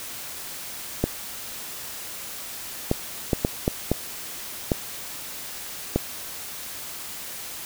clicks, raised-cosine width 2 ms, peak -6 dBFS, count 8, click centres 1.04 / 2.914 / 3.332 / 3.449 / 3.679 / 3.916 / 4.718 / 5.96 s, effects white hiss -36 dBFS RMS until 7.65 s

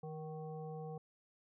harmonic tone with a mistuned harmonic, 157.2 Hz, D#3, 18 cents sharp, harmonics 1 / 3 / 5 / 7, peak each -45 / -47 / -51 / -62 dBFS, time 0.03-0.98 s, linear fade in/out 5 ms, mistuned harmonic 5, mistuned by -43 cents, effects none

